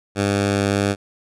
10% pulse tone, 100.2 Hz, G2, 38 cents sharp, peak -9 dBFS, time 0.15-0.96 s, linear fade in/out 50 ms, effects resampled to 24000 Hz

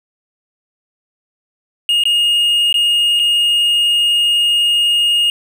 triangle tone with dropouts, 2852 Hz, F7, 36 cents sharp, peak -9 dBFS, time 1.89-5.3 s, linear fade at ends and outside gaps 1 ms, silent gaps 2.037-2.054 / 2.727-2.742 / 3.193-3.197 s, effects none

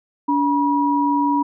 sine tone pair together, 286.9 / 965 Hz, D4 / B5, -40 / -40 cents, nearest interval octave + major sixth, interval 2100 cents, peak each -18 dBFS, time 0.28-1.43 s, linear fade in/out 10 ms, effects none

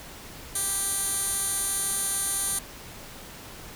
15% pulse tone with band-pass filter, 393 Hz, G4, 4 cents sharp, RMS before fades -28 dBFS, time 0.55-2.59 s, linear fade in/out 5 ms, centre 9900 Hz, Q 4.4, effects pink hiss -43 dBFS RMS until 3.75 s

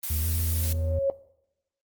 blue noise, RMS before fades -32 dBFS, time 0.03-0.73 s, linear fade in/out 5 ms
triangle tone with pitch glide, 77.78 to 82.88 Hz, D#2 to E2, 0 to +10 cents, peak -23 dBFS, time 0.1-0.99 s, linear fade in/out 5 ms, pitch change +110 cents, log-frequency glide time 0.21-0.27 s
sine tone with exponential growth, 549 Hz, C#5, 17 cents flat, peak -19 dBFS, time 0.45-1.1 s, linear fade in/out 1 ms, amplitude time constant 140 ms
effects noise-tail reverb RT60 0.8 s tail -19 dB re dry + Opus 24 kbps

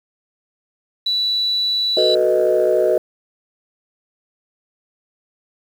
sine tone, 3951 Hz, B7, in tune, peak -16 dBFS, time 1.06-2.15 s, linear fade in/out 5 ms
sine chord, B dominant seventh, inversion second, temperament equal, 370 / 440 / 493.9 / 622.3 Hz, F#4 / A4 / B4 / D#5, 0 / 0 / 0 / 0 cents, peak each -18 / -20 / -18 / -16 dBFS, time 1.97-2.98 s, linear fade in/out 2 ms
effects tanh soft clip ceiling -6 dBFS + 7-bit

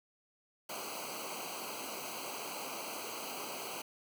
pink noise with comb filter, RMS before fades -42 dBFS, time 0.69-3.82 s, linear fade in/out 5 ms, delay 0.56 ms, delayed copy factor -0.95, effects high-pass 200 Hz 12 dB/octave

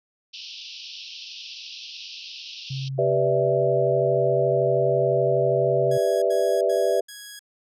pink band-pass noise, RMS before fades -39 dBFS, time 0.33-2.89 s, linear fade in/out 10 ms, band 2600 to 5600 Hz, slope 96 dB/octave
sine tone, 134.6 Hz, C3, 49 cents sharp, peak -27 dBFS, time 2.7-5.98 s, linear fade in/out 10 ms
sine chord, E minor seventh, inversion first, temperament equal, 392 / 493.9 / 587.3 / 659.3 Hz, G4 / B4 / D5 / E5, 0 / 0 / 0 / 0 cents, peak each -24 dBFS, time 2.98-7.01 s, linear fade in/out 10 ms
10% pulse tone bursts, 1661.2 Hz, G#6, in tune, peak -30 dBFS, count 4, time 5.91-7.393 s, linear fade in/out 5 ms, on 310 ms, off 81 ms
effects none

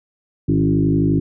sine tone with frequency modulation, 220.1 Hz, A3, 1 cent sharp, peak -13 dBFS, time 0.48-1.2 s, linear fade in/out 10 ms, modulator 51.7 Hz, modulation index 2.4, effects none

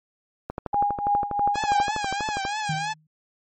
click train, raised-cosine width 1 ms, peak -15 dBFS, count 25, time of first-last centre 0.5-2.451 s, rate 12.3 Hz
sine tone with tremolo, 817 Hz, G#5, 29 cents flat, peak -17 dBFS, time 0.73-1.92 s, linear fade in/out 5 ms, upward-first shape triangle, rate 3.1 Hz, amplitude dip 85%
sawtooth tone with vibrato, 820 Hz, G#5, 22 cents flat, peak -22 dBFS, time 1.54-2.94 s, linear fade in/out 20 ms, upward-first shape triangle, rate 3.1 Hz, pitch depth 110 cents each way
sine tone with exponential decay, 155.56 Hz, D#3, in tune, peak -23 dBFS, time 2.69-3.07 s, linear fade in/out 5 ms, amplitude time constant 81 ms
effects MP3 32 kbps

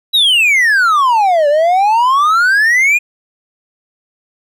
triangle exponential two-way sweep, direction down then up, 3951 to 569 to 2488 Hz, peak -6 dBFS, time 0.13-2.99 s, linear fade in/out 20 ms, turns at 1.48 s, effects none

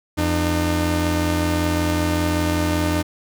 sawtooth tone pair together, 85.26 / 302.6 Hz, F2 / D#4, -41 / -48 cents, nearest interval octave + minor seventh, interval 2193 cents, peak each -17 dBFS, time 0.17-3.03 s, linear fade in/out 20 ms, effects none

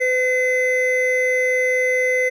triangle tone pair together, 506.7 / 2041 Hz, B4 / C7, +44 / -44 cents, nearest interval 2 octaves, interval 2412 cents, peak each -17 dBFS, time 0-2.3 s, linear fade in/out 20 ms, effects none

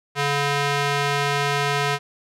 square tone with band-pass filter, 142.7 Hz, D3, 49 cents flat, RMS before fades -22 dBFS, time 0.15-1.99 s, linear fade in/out 50 ms, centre 2000 Hz, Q 0.54, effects none

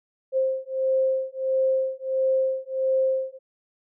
sine beating tone pair, 526 / 527.5 Hz, C5 / C5, +9 / +14 cents, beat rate 1.5 Hz, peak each -24 dBFS, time 0.32-3.39 s, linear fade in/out 50 ms, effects none

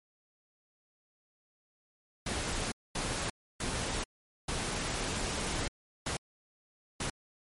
pink noise bursts at uneven times, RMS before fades -34 dBFS, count 6, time 2.26-2.72 / 2.95-3.3 / 3.6-4.04 / 4.48-5.68 / 6.06-6.17 / 7-7.1 s, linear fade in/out 5 ms, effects MP3 48 kbps

